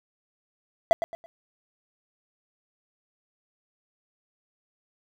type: tone with echo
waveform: triangle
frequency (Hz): 668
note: E5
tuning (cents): +23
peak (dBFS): -12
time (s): 0.91-0.93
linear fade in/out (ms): 0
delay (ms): 110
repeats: 3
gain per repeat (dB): -10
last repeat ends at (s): 1.26
effects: none